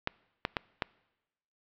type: clicks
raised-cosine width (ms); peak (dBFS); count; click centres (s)
0.3; -12; 4; 0.074 / 0.451 / 0.568 / 0.822
effects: noise-tail reverb RT60 1.0 s tail -24 dB re dry + low-pass 4000 Hz 12 dB/octave